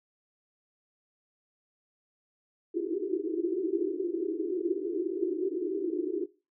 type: band-pass noise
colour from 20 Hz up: pink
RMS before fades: -31 dBFS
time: 2.74-6.26 s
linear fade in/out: 20 ms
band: 320 to 400 Hz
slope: 96 dB/octave
effects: noise-tail reverb RT60 0.3 s tail -19 dB re dry